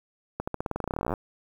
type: accelerating click train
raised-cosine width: 1 ms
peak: -15 dBFS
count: 24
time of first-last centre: 0.4-1.138 s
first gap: 75 ms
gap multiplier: 0.91
effects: 8-bit